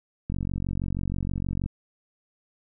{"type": "click train", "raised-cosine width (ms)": 5, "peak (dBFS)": -17, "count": 64, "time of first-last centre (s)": [0.3, 1.661], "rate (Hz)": 46.3, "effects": []}